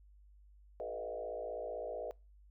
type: tone with frequency modulation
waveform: sine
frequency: 554.4 Hz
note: C#5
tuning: in tune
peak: -38 dBFS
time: 0.8-2.11 s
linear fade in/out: 0 ms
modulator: 55.7 Hz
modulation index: 2.4
effects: noise-tail reverb RT60 0.3 s tail -25 dB re dry + added 50 Hz sine -58 dBFS peak until 2.5 s